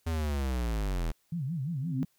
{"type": "linear sweep", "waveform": "square", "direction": "down", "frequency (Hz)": [83.4, 38.59], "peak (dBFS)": -29, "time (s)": [0.06, 1.12], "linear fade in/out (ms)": 10}
{"type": "tone with vibrato", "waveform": "sine", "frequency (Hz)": 150, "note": "D3", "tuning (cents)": 37, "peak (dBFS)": -30, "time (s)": [1.32, 2.05], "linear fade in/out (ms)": 5, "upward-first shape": "sine", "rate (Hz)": 5.8, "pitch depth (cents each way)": 270}
{"type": "tone with exponential growth", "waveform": "sine", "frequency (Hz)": 260.8, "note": "C4", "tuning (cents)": -5, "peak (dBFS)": -26, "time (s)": [1.67, 2.03], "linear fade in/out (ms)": 0, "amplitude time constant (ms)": 78}
{"effects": ["white hiss -71 dBFS RMS until 2.18 s"]}